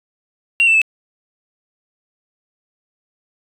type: tone with pitch steps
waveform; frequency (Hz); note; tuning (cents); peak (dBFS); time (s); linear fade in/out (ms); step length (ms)
sine; 2756 / 2664 / 2618; F7 / E7 / E7; -24 / +18 / -13; -8; 0.6-0.816; 0; 72
effects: tanh soft clip ceiling -7 dBFS